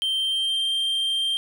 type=tone with pitch glide; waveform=triangle; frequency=3136 to 3167 Hz; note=G7 to G7; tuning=0 to +17 cents; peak=-20 dBFS; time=0.02-1.37 s; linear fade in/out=0 ms; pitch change=+17 cents; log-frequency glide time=0.16-0.71 s; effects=none